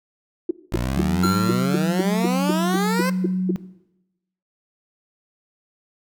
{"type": "tone bursts", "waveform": "sine", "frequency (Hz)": 345, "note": "F4", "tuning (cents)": -21, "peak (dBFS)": -16, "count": 13, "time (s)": [0.49, 3.51], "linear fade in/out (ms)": 5, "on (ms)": 20, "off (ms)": 230}
{"type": "exponential sweep", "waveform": "15% pulse", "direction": "up", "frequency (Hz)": [55.6, 530], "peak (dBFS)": -16, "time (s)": [0.72, 3.1], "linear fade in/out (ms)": 5}
{"type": "tone", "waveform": "sine", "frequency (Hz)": 185, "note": "F#3", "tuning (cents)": 0, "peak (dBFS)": -19, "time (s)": [0.97, 3.56], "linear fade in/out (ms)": 0}
{"type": "tone with exponential decay", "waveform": "square", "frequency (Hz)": 1368, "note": "F6", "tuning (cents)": -36, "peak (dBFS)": -21, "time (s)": [1.23, 2.57], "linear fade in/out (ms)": 5, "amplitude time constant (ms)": 290}
{"effects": ["noise-tail reverb RT60 0.9 s tail -17 dB re dry"]}